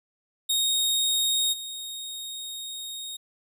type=tone with level steps; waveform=sawtooth; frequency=3729 Hz; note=A#7; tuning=in tune; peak=-19 / -31 dBFS; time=0.49-3.17 s; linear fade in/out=10 ms; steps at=1.52 s; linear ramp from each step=20 ms; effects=none